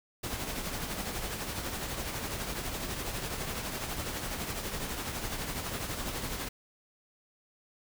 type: noise with tremolo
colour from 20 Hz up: pink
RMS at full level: -34 dBFS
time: 0.23-6.49 s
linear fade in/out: 10 ms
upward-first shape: triangle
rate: 12 Hz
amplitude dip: 50%
effects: none